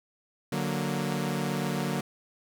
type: chord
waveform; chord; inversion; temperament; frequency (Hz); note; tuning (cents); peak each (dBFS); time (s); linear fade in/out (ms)
sawtooth; D augmented; none; equal; 146.83 / 185 / 233.1; D3 / F#3 / A#3; 0 / 0 / 0; -28 / -28 / -29; 0.52-2.01; 5
effects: none